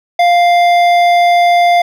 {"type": "tone with hard clipping", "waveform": "sine", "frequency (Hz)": 698.5, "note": "F5", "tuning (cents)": 0, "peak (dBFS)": -8, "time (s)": [0.19, 1.82], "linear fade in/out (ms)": 5, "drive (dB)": 11, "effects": []}